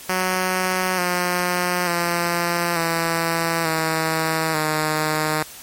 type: tone with pitch steps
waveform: 5% pulse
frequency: 185 / 178.49 / 172.21 / 166.15 / 160.31 / 154.67 Hz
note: F#3 / F3 / F3 / E3 / E3 / D#3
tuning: 0 / +38 / -24 / +14 / -48 / -10 cents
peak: -8 dBFS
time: 0.09-5.43 s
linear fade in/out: 2 ms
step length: 890 ms
effects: white hiss -39 dBFS RMS until 5.62 s + MP3 64 kbps